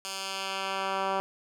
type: tone with band-pass filter sweep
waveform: 10% pulse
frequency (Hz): 193.1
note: G3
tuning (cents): -26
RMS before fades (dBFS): -32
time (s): 0.05-1.2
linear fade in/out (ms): 0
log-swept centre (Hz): 6100 to 960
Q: 0.79
effects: none